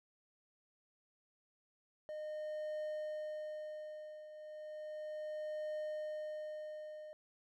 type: tone with tremolo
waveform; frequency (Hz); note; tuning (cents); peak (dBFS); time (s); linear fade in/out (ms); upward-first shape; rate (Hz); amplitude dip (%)
triangle; 612; D#5; -29; -36; 2.09-7.13; 0; triangle; 0.34; 75
effects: none